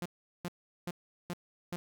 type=tone bursts; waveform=sawtooth; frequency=175.4 Hz; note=F3; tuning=8 cents sharp; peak=-31 dBFS; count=5; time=0.02-1.76 s; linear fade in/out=0 ms; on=36 ms; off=390 ms; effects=none